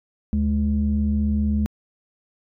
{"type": "tone pair together", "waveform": "sine", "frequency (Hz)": [74.6, 210.8], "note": ["D2", "G#3"], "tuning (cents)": [28, 26], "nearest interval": "octave + tritone", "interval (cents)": 1798, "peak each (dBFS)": -20, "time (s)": [0.33, 1.66], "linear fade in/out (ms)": 0, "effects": ["tanh soft clip ceiling -12 dBFS"]}